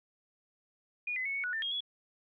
sine tone with pitch steps, 2447 / 2029 / 2205 / 2221 / 1469 / 1787 / 3254 / 3377 Hz, D#7 / B6 / C#7 / C#7 / F#6 / A6 / G#7 / G#7, -29 / +46 / -10 / +3 / -13 / +26 / -36 / +28 cents, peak -32 dBFS, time 1.07-1.806 s, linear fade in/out 5 ms, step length 92 ms, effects none

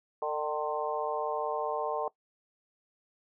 harmonic tone with a mistuned harmonic, 150.5 Hz, D3, 43 cents sharp, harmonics 3 / 4 / 5 / 6 / 7, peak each -34 / -35 / -36 / -37 / -37 dBFS, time 0.22-2.08 s, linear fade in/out 2 ms, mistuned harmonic 5, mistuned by +35 cents, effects noise-tail reverb RT60 0.1 s tail -20 dB re dry

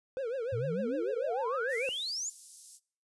triangle tone with vibrato, 495.3 Hz, B4, 5 cents sharp, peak -30 dBFS, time 0.17-1.89 s, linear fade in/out 0 ms, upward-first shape triangle, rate 6.7 Hz, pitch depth 220 cents each way
sine exponential sweep, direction up, 103.83 to 7340 Hz, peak -33 dBFS, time 0.52-2.3 s, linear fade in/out 10 ms
white high-pass noise, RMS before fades -49 dBFS, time 1.68-2.8 s, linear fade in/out 50 ms, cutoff 5400 Hz, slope 24 dB/octave
effects noise-tail reverb RT60 0.5 s tail -23 dB re dry + resampled to 24000 Hz

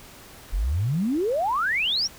sine exponential sweep, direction up, 39.77 to 5870 Hz, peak -21 dBFS, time 0.52-2.08 s, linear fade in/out 20 ms, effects pink hiss -46 dBFS RMS until 2.18 s

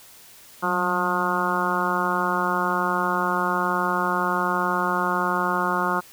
harmonic tone with a mistuned harmonic, 178.8 Hz, F3, 41 cents sharp, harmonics 1 / 2 / 3 / 4 / 5 / 6 / 7 / 8, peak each -30 / -30 / -33 / -31 / -28 / -27 / -27 / -28 dBFS, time 0.62-6.01 s, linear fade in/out 20 ms, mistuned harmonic 1, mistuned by +57 cents, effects white hiss -48 dBFS RMS until 6.12 s

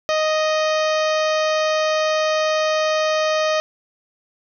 harmonic tone, 622.3 Hz, D#5, in tune, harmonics 1 / 2 / 3 / 4 / 5 / 6 / 7 / 8 / 9 / 10, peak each -18 / -24 / -28 / -30 / -32 / -34 / -35 / -36 / -37 / -38 dBFS, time 0.09-3.6 s, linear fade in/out 0 ms, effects none

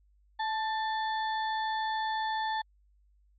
harmonic tone with a mistuned harmonic, 873 Hz, A5, 14 cents flat, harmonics 1 / 2 / 4 / 5, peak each -30 / -37 / -42 / -47 dBFS, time 0.39-2.62 s, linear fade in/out 10 ms, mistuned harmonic 2, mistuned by +34 cents, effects added 50 Hz sine -62 dBFS peak until 3.38 s + AAC 64 kbps

